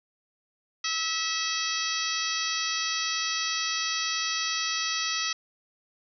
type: harmonic tone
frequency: 649 Hz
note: E5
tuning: 27 cents flat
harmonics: 2 / 3 / 4 / 5 / 6 / 7 / 8 / 9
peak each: -35 / -35 / -35 / -35 / -35 / -35 / -35 / -35 dBFS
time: 0.84-5.33 s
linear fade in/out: 5 ms
effects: none